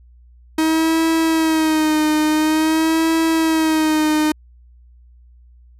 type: tone with vibrato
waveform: 45% pulse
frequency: 315.8 Hz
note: D#4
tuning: 26 cents sharp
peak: -14 dBFS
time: 0.58-4.32 s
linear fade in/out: 5 ms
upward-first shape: sine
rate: 0.48 Hz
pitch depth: 51 cents each way
effects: added 60 Hz sine -44 dBFS peak until 5.79 s + resampled to 32000 Hz